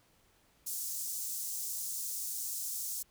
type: high-pass noise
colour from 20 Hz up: pink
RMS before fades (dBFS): -38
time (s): 0.66-3.03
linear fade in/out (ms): 10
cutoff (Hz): 6300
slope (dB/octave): 24
effects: pink hiss -68 dBFS RMS until 3.1 s